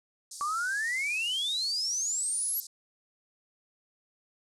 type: band-pass noise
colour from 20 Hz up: white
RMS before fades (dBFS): -44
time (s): 0.31-2.67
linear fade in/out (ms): 5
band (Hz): 4400 to 10000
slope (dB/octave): 48
type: exponential sweep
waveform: sine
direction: up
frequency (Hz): 1135 to 11920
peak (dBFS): -28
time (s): 0.41-2.6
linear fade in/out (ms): 0
effects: none